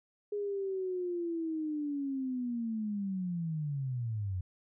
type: linear sweep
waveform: sine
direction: down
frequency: 415.3 to 88.4 Hz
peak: -32 dBFS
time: 0.32-4.41 s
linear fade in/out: 5 ms
effects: none